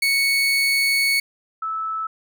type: tone pair in turn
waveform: 30% pulse / sine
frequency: 2217 / 1308.8 Hz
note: C#7 / E6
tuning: 0 / -13 cents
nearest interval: major sixth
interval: 913 cents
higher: first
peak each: -14 / -23 dBFS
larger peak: first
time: 0.02-1.2 / 1.62-2.07 s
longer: first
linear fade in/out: 5 ms
effects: none